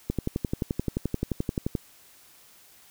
click train, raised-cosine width 3 ms, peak -13 dBFS, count 20, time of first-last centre 0.1-1.752 s, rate 11.5 Hz, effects white hiss -55 dBFS RMS until 2.9 s

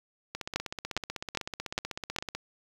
two click trains, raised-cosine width 0.2 ms, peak -18 / -10 dBFS, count 33 / 5, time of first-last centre 0.35-2.35 / 0.56-2.186 s, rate 16 / 2.46 Hz, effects 7-bit

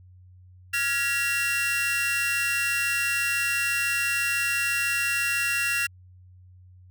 45% pulse tone cluster, 1402 / 1672 / 1924 / 2738 Hz, F6 / G#6 / B6 / F7, +6 / +11 / -46 / -35 cents, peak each -32 / -30 / -31 / -26 dBFS, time 0.73-5.87 s, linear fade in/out 10 ms, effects added 91 Hz sine -48 dBFS peak until 6.9 s

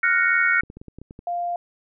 sine chord, Gb major seventh, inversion third, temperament equal, 1396.9 / 1480 / 1864.7 / 2217 Hz, F6 / Gb6 / Bb6 / Db7, 0 / 0 / 0 / 0 cents, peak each -22 dBFS, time 0.03-0.61 s, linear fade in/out 5 ms
clicks, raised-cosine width 3 ms, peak -26 dBFS, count 9, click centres 0.635 / 0.701 / 0.77 / 0.815 / 0.883 / 0.986 / 1.016 / 1.109 / 1.191 s
sine tone, 698.5 Hz, F5, in tune, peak -23 dBFS, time 1.27-1.56 s, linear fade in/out 2 ms
effects none

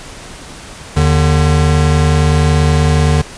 square tone pair together, 79.4 / 150 Hz, D#2 / D3, +36 / +37 cents, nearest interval major seventh, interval 1101 cents, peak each -12 dBFS, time 0.96-3.22 s, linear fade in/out 10 ms, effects pink hiss -32 dBFS RMS until 3.37 s + resampled to 22050 Hz

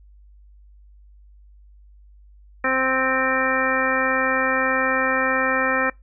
harmonic tone, 261.6 Hz, C4, in tune, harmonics 1 / 2 / 3 / 4 / 5 / 6 / 7 / 9, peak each -28 / -25 / -31 / -29 / -25 / -28 / -23 / -29 dBFS, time 2.64-5.9 s, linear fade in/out 5 ms, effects noise-tail reverb RT60 0.2 s tail -24 dB re dry + added 50 Hz sine -46 dBFS peak until 6.02 s

